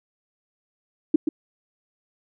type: tone with echo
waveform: sine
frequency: 309.3 Hz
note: D#4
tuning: 10 cents flat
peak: -11 dBFS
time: 1.14-1.16 s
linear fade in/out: 5 ms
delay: 130 ms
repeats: 1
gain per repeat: -7 dB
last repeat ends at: 1.29 s
effects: none